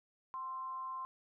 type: tone with frequency modulation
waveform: sine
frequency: 1046.5 Hz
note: C6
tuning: in tune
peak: -39 dBFS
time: 0.34-1.05 s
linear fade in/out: 0 ms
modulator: 289 Hz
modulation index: 0.2
effects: none